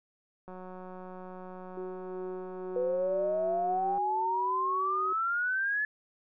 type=click train; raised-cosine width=1 ms; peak=-32 dBFS; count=645; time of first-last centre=0.48-3.98 s; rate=184 Hz
type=tone with pitch glide; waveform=sine; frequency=370 to 379.1 Hz; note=F#4 to F#4; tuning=0 to +42 cents; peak=-37 dBFS; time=1.77-5.13 s; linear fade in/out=5 ms; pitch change=+42 cents; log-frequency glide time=3.06-4.87 s
type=exponential sweep; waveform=sine; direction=up; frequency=493.9 to 1731 Hz; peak=-27 dBFS; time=2.76-5.85 s; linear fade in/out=2 ms
effects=none